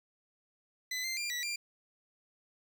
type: tone with pitch steps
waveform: 20% pulse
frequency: 2012 / 2087 / 2388 / 1950 / 2383 Hz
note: B6 / C7 / D7 / B6 / D7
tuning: +32 / -5 / +28 / -23 / +25 cents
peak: -29 dBFS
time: 0.91-1.56 s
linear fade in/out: 5 ms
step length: 130 ms
effects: none